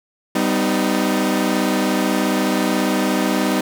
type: chord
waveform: sawtooth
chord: G augmented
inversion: none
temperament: equal with one note detuned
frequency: 196 / 252.7 / 311.1 Hz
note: G3 / B3 / D#4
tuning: 0 / +40 / 0 cents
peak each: -17 dBFS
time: 0.35-3.61 s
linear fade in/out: 5 ms
effects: none